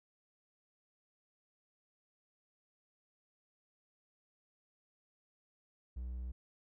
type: tone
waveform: triangle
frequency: 61.74 Hz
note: B1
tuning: in tune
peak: -37 dBFS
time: 5.96-6.32 s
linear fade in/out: 10 ms
effects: none